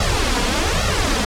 pink noise with flanger, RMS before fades -18 dBFS, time 0-1.25 s, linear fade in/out 5 ms, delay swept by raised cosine 1.5 to 4.2 ms, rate 1.2 Hz, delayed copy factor +0.8, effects low-pass 7000 Hz 12 dB/octave

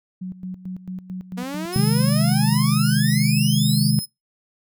sine tone with tremolo, 184.4 Hz, F#3, 6 cents flat, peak -27 dBFS, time 0.21-2.57 s, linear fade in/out 10 ms, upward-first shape square, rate 4.5 Hz, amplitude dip 75%
sawtooth exponential sweep, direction up, 236.3 to 4959 Hz, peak -24 dBFS, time 1.37-3.91 s, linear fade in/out 10 ms
20% pulse tone, 5140 Hz, E8, 45 cents flat, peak -22 dBFS, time 1.72-4.06 s, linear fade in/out 20 ms
sine chord, Ab major, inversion first, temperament equal, 130.81 / 155.56 / 207.7 Hz, C3 / Eb3 / Ab3, 0 / 0 / 0 cents, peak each -20 dBFS, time 1.76-3.99 s, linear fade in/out 0 ms
effects noise-tail reverb RT60 0.2 s tail -26 dB re dry

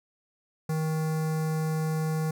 square tone with notch filter, 157.6 Hz, D#3, 23 cents sharp, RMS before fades -28 dBFS, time 0.69-2.31 s, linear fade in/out 5 ms, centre 3100 Hz, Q 0.78, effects none

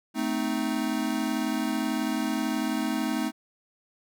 square chord, A diminished, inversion none, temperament equal with one note detuned, 220 / 258.3 / 311.1 Hz, A3 / C4 / Eb4, 0 / -22 / 0 cents, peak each -31 dBFS, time 0.14-3.32 s, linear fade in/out 50 ms, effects none

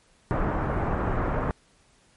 pink low-pass noise, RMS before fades -26 dBFS, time 0.31-1.51 s, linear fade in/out 0 ms, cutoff 1500 Hz, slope 24 dB/octave, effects pink hiss -61 dBFS RMS until 2.16 s + MP3 48 kbps

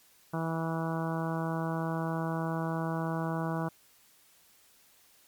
harmonic tone, 163.2 Hz, E3, 17 cents flat, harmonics 1 / 2 / 3 / 4 / 5 / 6 / 7 / 8 / 9, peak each -32 / -37 / -41 / -39 / -41 / -41 / -42 / -47 / -44 dBFS, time 0.33-3.69 s, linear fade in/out 10 ms, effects white hiss -62 dBFS RMS until 5.27 s + MP3 96 kbps

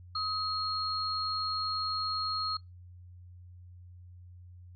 sine tone pair together, 1268 / 4270 Hz, D#6 / C8, +32 / +34 cents, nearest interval octave + major sixth, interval 2102 cents, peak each -33 / -33 dBFS, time 0.15-2.57 s, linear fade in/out 5 ms, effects noise-tail reverb RT60 0.2 s tail -26 dB re dry + added 89 Hz sine -48 dBFS peak until 4.75 s

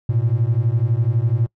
triangle beating tone pair, 110 / 122 Hz, A2 / B2, 0 / -21 cents, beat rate 12 Hz, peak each -16 dBFS, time 0.09-1.47 s, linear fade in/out 5 ms, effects noise-tail reverb RT60 0.1 s tail -24 dB re dry + tanh soft clip ceiling -7 dBFS

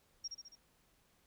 sine tone with echo, 5588 Hz, F8, in tune, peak -38 dBFS, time 0.24-0.28 s, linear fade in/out 10 ms, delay 69 ms, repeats 4, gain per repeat -4 dB, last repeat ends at 0.556 s, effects pink hiss -72 dBFS RMS until 1.26 s

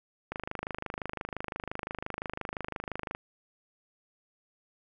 click train, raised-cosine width 0.5 ms, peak -19 dBFS, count 74, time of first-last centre 0.32-3.149 s, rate 25.8 Hz, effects none

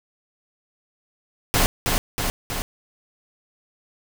pink noise with echo, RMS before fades -18 dBFS, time 1.54-1.66 s, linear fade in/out 0 ms, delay 320 ms, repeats 3, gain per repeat -3 dB, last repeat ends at 2.62 s, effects none

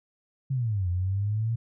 sine exponential two-way sweep, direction down then up, 139 to 87.31 to 117.1 Hz, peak -24 dBFS, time 0.5-1.56 s, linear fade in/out 10 ms, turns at 0.89 s, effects none

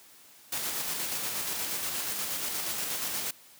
white noise with tremolo, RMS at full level -32 dBFS, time 0.52-3.31 s, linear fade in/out 5 ms, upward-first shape square, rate 8.4 Hz, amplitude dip 25%, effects white hiss -55 dBFS RMS until 3.59 s + high-pass 100 Hz 12 dB/octave

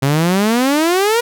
sawtooth exponential sweep, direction up, 132.6 to 486 Hz, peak -8 dBFS, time 0.02-1.21 s, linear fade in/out 10 ms, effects none

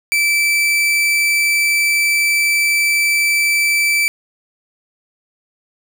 40% pulse tone, 2324 Hz, D7, 19 cents flat, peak -12 dBFS, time 0.12-4.08 s, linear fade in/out 0 ms, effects 9-bit

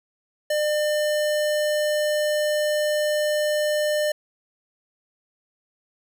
square tone, 600 Hz, D5, 37 cents sharp, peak -21 dBFS, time 0.5-4.12 s, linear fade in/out 5 ms, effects none

